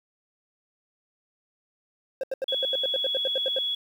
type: tone bursts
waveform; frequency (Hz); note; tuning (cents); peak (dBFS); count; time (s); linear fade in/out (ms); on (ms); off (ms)
triangle; 531; C5; +25; -23; 14; 2.21-3.587; 2; 25; 79
type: tone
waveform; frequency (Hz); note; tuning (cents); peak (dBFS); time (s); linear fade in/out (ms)
sine; 3368; G#7; +24; -25; 2.48-3.75; 5
effects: 9-bit